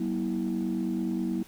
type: tone cluster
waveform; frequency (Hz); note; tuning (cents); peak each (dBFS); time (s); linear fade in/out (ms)
sine; 189.9 / 239.3 / 324.8; F#3 / A#3 / E4; +45 / +46 / -26; -30; 0-1.43; 5
effects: tanh soft clip ceiling -21 dBFS + pink hiss -53 dBFS RMS until 1.47 s